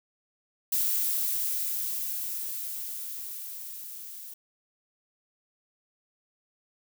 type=noise with level ramp; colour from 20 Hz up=violet; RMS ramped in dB=-26 to -43 dBFS; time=0.72-4.34 s; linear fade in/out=5 ms; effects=none